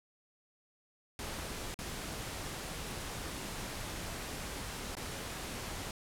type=noise with dropouts; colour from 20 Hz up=pink; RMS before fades=-41 dBFS; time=1.19-5.91 s; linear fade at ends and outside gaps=1 ms; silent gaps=1.743-1.789 / 4.952-4.968 s; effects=low-pass 12000 Hz 12 dB/octave